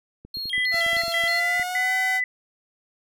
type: clicks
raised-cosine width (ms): 3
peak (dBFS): -29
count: 12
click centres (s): 0.25 / 0.371 / 0.456 / 0.58 / 0.743 / 0.864 / 0.932 / 0.968 / 1.036 / 1.081 / 1.238 / 1.597
type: tone with vibrato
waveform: triangle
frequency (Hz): 3719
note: A#7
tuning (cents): -5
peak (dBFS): -27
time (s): 0.34-1.4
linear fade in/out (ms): 5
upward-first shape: square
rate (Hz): 3.2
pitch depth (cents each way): 240
type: tone bursts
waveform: sine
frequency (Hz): 2000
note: B6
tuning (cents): +21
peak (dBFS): -21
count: 3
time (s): 0.53-2.24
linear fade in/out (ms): 2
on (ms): 490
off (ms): 120
type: tone with pitch glide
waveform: sawtooth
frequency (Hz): 676 to 754.4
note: E5 to F#5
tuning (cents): +43 to +33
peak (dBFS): -23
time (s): 0.71-2.21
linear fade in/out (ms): 50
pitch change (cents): +190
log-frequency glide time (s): 1.23-1.93
effects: none